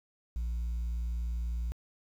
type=tone; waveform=sine; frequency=58.27 Hz; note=A#1; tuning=in tune; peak=-28 dBFS; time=0.36-1.72 s; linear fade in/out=0 ms; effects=tanh soft clip ceiling -30 dBFS + 10-bit